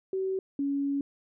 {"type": "tone pair in turn", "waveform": "sine", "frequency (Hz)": [380.7, 280.2], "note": ["F#4", "C#4"], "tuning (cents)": [49, 19], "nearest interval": "perfect fourth", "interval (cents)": 530, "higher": "first", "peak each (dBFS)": [-27, -26], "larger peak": "second", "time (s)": [[0.13, 0.39], [0.59, 1.01]], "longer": "second", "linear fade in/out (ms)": 2, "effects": []}